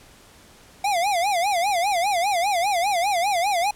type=tone with vibrato; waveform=square; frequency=750 Hz; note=F#5; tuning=23 cents sharp; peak=-20 dBFS; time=0.84-3.71 s; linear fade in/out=5 ms; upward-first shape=sine; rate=5 Hz; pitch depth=190 cents each way; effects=pink hiss -50 dBFS RMS until 3.75 s + low-pass 12000 Hz 12 dB/octave